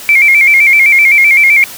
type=tone with vibrato; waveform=sine; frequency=2234 Hz; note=C#7; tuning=13 cents sharp; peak=-3 dBFS; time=0.09-1.64 s; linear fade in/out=0 ms; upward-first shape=square; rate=7.8 Hz; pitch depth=71 cents each way; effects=white hiss -28 dBFS RMS until 1.77 s